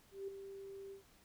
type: tone with ADSR envelope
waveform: sine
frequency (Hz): 392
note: G4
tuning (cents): 0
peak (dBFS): -39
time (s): 0.11-1.03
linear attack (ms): 170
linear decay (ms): 6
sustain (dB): -8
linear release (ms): 110
effects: pink hiss -67 dBFS RMS until 1.24 s